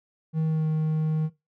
triangle tone with pitch glide, 158.7 to 156.42 Hz, D#3 to D#3, +35 to +10 cents, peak -20 dBFS, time 0.33-1.3 s, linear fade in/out 50 ms, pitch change -25 cents, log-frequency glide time 0.46-0.67 s, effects noise-tail reverb RT60 0.2 s tail -17 dB re dry

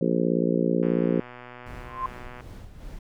harmonic tone, 58.27 Hz, A#1, in tune, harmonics 3 / 4 / 5 / 6 / 7 / 8 / 9, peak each -26 / -27 / -28 / -29 / -29 / -30 / -31 dBFS, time 0.01-1.2 s, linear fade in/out 5 ms
click train, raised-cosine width 0.5 ms, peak -27 dBFS, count 195, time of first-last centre 0.83-2.407 s, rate 123 Hz
brown noise with tremolo, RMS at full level -39 dBFS, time 1.66-2.99 s, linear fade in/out 5 ms, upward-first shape sine, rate 2.6 Hz, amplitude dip 55%
sine tone with exponential growth, 1046.5 Hz, C6, in tune, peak -22 dBFS, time 1.79-2.06 s, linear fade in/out 2 ms, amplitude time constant 58 ms
effects none

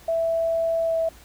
sine tone with pitch glide, 660 to 654.3 Hz, E5 to E5, +2 to -13 cents, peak -20 dBFS, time 0.08-1.09 s, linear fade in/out 5 ms, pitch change -15 cents, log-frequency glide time 0.84-0.97 s, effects added 60 Hz sine -51 dBFS peak until 1.24 s + pink hiss -50 dBFS RMS until 1.24 s

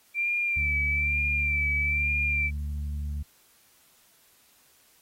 sine tone with vibrato, 2349 Hz, D7, in tune, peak -24 dBFS, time 0.14-2.51 s, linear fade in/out 50 ms, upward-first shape sine, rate 1.1 Hz, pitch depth 45 cents each way
harmonic tone, 73.2 Hz, D2, 5 cents flat, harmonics 1 / 2 / 3, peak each -29 / -42 / -46 dBFS, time 0.56-3.23 s, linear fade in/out 10 ms
effects white hiss -61 dBFS RMS until 5.01 s + AAC 48 kbps

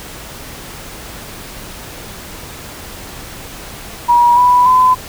sine tone with pitch steps, 959 / 986.5 / 1014.9 Hz, A#5 / B5 / B5, +49 / -2 / +47 cents, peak -6 dBFS, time 4.08-4.95 s, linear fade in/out 20 ms, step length 290 ms, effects pink hiss -31 dBFS RMS until 5.08 s

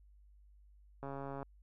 click train, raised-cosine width 1 ms, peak -30 dBFS, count 56, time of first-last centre 1.03-1.429 s, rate 138 Hz, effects added 50 Hz sine -59 dBFS peak until 1.62 s

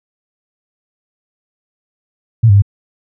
sine tone with pitch steps, 114.1 / 99.7 / 100.8 Hz, A#2 / G2 / G2, -37 / +30 / +49 cents, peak -4 dBFS, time 2.43-2.622 s, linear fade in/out 10 ms, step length 64 ms, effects none

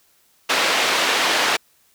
white band-pass noise, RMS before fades -19 dBFS, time 0.49-1.57 s, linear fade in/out 10 ms, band 360 to 3300 Hz, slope 12 dB/octave, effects white hiss -59 dBFS RMS until 1.94 s

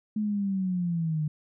sine linear sweep, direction down, 215.4 to 149.6 Hz, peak -25 dBFS, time 0.16-1.28 s, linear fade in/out 5 ms, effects none

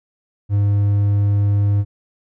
triangle tone, 101.6 Hz, G#2, 38 cents flat, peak -11 dBFS, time 0.49-1.85 s, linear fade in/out 50 ms, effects none

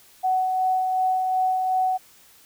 sine tone with tremolo, 747 Hz, F#5, 16 cents sharp, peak -18 dBFS, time 0.23-1.98 s, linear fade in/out 20 ms, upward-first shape sine, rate 2.7 Hz, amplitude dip 30%, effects white hiss -53 dBFS RMS until 2.45 s

